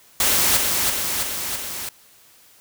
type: noise with echo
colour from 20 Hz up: white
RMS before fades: -18 dBFS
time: 0.2-0.57 s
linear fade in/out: 2 ms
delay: 330 ms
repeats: 4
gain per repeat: -3 dB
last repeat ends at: 1.89 s
effects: white hiss -52 dBFS RMS until 2.6 s